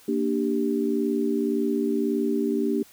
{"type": "chord", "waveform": "sine", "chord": "G minor", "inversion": "first", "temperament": "equal with one note detuned", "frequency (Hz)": [233.1, 294.9, 392], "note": ["Bb3", "D4", "G4"], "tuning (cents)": [0, 7, 0], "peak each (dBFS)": -26, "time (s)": [0.08, 2.83], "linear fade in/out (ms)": 5, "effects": ["white hiss -53 dBFS RMS until 2.92 s"]}